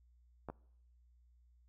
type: clicks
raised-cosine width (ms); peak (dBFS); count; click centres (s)
1; -29; 2; 0.487 / 0.5
effects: noise-tail reverb RT60 0.7 s tail -24 dB re dry + added 60 Hz sine -64 dBFS peak until 1.68 s